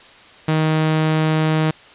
sawtooth tone, 156.9 Hz, D#3, 15 cents sharp, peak -11 dBFS, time 0.48-1.71 s, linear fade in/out 5 ms, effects white hiss -44 dBFS RMS until 1.94 s + resampled to 8000 Hz

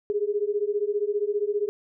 sine beating tone pair, 405.5 / 420.5 Hz, G#4 / G#4, -41 / +22 cents, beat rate 15 Hz, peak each -26 dBFS, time 0.1-1.69 s, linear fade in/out 0 ms, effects none

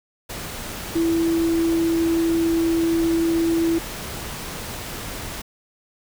sine tone in noise, 331.3 Hz, E4, 9 cents sharp, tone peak -17 dBFS, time 0.95-3.79 s, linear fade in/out 10 ms, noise pink, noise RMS -32 dBFS, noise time 0.29-5.42 s, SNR +12 dB, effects none

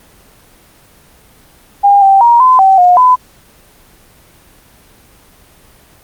sine tone with pitch steps, 805 / 781 / 945 / 1021 / 770 / 717 / 1006 Hz, G5 / G5 / A#5 / C6 / G5 / F5 / B5, +46 / -7 / +23 / -43 / -31 / +45 / +32 cents, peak -3 dBFS, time 1.83-3.16 s, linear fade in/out 20 ms, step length 190 ms, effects pink hiss -44 dBFS RMS until 6.03 s + Opus 24 kbps

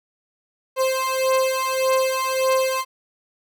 30% pulse beating tone pair, 523.3 / 525 Hz, C5 / C5, 0 / +6 cents, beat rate 1.7 Hz, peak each -19 dBFS, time 0.76-2.85 s, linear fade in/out 50 ms, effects none

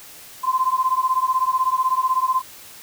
sine beating tone pair, 1027 / 1043 Hz, C6 / C6, -33 / -6 cents, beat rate 16 Hz, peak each -20 dBFS, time 0.43-2.42 s, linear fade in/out 20 ms, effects white hiss -42 dBFS RMS until 2.82 s

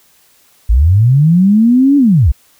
sine linear two-way sweep, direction up then down, 49.55 to 290 to 49.55 Hz, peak -5 dBFS, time 0.69-2.32 s, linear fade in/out 10 ms, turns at 1.97 s, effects white hiss -50 dBFS RMS until 2.59 s

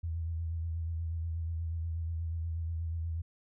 sine tone with vibrato, 82.41 Hz, E2, in tune, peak -32 dBFS, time 0.03-3.22 s, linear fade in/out 10 ms, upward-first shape sine, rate 8.3 Hz, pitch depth 40 cents each way, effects none

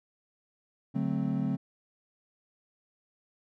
triangle chord, D dominant seventh, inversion none, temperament equal with one note detuned, 144.06 / 185 / 220 / 261.6 Hz, D3 / F#3 / A3 / C4, -33 / 0 / 0 / 0 cents, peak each -31 dBFS, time 0.94-1.57 s, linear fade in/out 20 ms, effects none

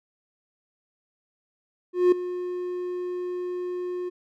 triangle tone with ADSR envelope, 359 Hz, F4, 48 cents sharp, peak -11 dBFS, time 1.93-4.1 s, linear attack 190 ms, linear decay 5 ms, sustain -15 dB, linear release 19 ms, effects none

